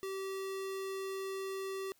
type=tone; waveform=square; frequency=385.9 Hz; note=G4; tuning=27 cents flat; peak=-38 dBFS; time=0.03-1.92 s; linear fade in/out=0 ms; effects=white hiss -70 dBFS RMS until 1.99 s